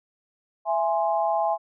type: chord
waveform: sine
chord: E augmented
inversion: none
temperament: equal with one note detuned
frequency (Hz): 666.1 / 830.6 / 1046.5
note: E5 / G#5 / B#5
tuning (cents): +18 / 0 / 0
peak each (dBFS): -24 / -24 / -30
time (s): 0.65-1.58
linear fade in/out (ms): 50
effects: none